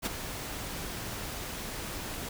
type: noise with ADSR envelope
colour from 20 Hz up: pink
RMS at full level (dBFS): -29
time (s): 0.02-2.29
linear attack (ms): 43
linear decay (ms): 12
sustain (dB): -9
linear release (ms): 4
effects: none